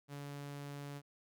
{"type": "tone", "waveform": "sawtooth", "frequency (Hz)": 142.8, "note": "D3", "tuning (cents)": -48, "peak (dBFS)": -40, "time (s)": [0.08, 1.02], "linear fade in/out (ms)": 50, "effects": []}